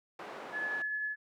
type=band-pass noise; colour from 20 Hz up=white; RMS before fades=-45 dBFS; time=0.19-0.82 s; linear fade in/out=2 ms; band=300 to 1100 Hz; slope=12 dB/octave
type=tone with tremolo; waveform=sine; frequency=1711 Hz; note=A6; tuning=49 cents flat; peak=-31 dBFS; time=0.52-1.16 s; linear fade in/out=50 ms; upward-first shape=triangle; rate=10 Hz; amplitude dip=30%
effects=none